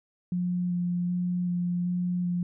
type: tone with vibrato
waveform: sine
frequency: 177.3 Hz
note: F3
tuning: 26 cents sharp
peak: -25 dBFS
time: 0.32-2.43 s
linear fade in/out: 2 ms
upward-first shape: square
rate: 1.3 Hz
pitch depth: 10 cents each way
effects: none